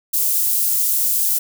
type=high-pass noise; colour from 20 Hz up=white; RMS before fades=-18 dBFS; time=0.13-1.39 s; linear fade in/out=10 ms; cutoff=9400 Hz; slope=12 dB/octave; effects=none